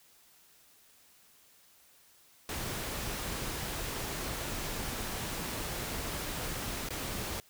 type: noise with dropouts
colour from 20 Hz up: pink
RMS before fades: -37 dBFS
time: 2.49-7.4 s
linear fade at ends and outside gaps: 1 ms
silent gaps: 6.888-6.905 s
effects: white hiss -62 dBFS RMS until 7.49 s